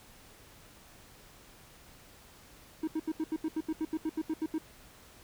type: tone bursts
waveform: triangle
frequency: 316.1 Hz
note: D#4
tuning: 27 cents sharp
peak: -27 dBFS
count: 15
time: 2.83-4.583 s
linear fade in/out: 5 ms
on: 45 ms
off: 77 ms
effects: pink hiss -56 dBFS RMS until 5.23 s